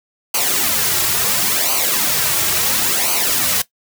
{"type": "noise with flanger", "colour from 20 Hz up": "white", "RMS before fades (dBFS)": -17, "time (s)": [0.34, 3.62], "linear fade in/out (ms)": 5, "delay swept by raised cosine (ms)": [0.56, 4.06], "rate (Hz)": 0.72, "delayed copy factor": -0.7, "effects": ["noise-tail reverb RT60 0.1 s tail -17 dB re dry"]}